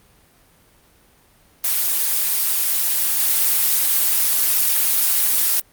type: noise with level steps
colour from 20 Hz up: blue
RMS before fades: -19 / -17 dBFS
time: 1.64-5.6 s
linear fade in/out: 2 ms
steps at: 3.18 s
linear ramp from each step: 5 ms
effects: pink hiss -54 dBFS RMS until 5.72 s + Opus 32 kbps